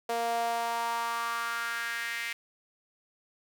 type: tone with high-pass filter sweep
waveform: sawtooth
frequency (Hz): 232.9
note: A#3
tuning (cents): -1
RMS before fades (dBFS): -32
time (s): 0.09-2.33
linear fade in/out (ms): 5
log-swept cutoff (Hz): 580 to 2100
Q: 3.9
effects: none